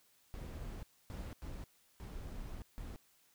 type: noise bursts at uneven times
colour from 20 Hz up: brown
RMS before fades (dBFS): -45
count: 5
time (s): 0.34-0.83 / 1.1-1.33 / 1.42-1.64 / 2-2.62 / 2.78-2.96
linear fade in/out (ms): 0
effects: white hiss -70 dBFS RMS until 3.34 s